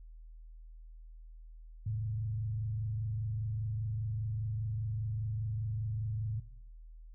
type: tone with frequency modulation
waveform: sine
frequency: 108.8 Hz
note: A2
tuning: 19 cents flat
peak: -32 dBFS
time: 1.86-6.4 s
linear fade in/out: 5 ms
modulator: 25 Hz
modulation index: 0.49
effects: noise-tail reverb RT60 0.8 s tail -17 dB re dry + added 40 Hz sine -48 dBFS peak until 7.14 s